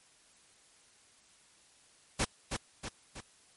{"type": "noise with echo", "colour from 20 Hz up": "pink", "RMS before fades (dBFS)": -30, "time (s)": [2.19, 2.25], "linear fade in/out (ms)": 10, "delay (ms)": 320, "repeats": 3, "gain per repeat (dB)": -5, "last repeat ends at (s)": 3.21, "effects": ["white hiss -63 dBFS RMS until 3.56 s", "MP3 48 kbps"]}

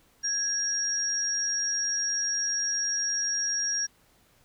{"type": "tone pair together", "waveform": "sine", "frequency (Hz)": [1661.2, 5623], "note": ["G#6", "F8"], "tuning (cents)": [0, 11], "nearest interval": "octave + major sixth", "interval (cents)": 2111, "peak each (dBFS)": [-34, -26], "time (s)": [0.23, 3.87], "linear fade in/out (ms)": 20, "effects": ["pink hiss -63 dBFS RMS until 4.44 s"]}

